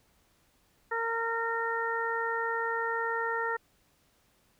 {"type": "harmonic tone", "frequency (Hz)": 459, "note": "A#4", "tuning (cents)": -27, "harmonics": [1, 2, 3, 4], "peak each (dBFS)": [-34, -34, -34, -34], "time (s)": [0.91, 3.57], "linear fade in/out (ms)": 10, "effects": ["pink hiss -68 dBFS RMS until 4.59 s"]}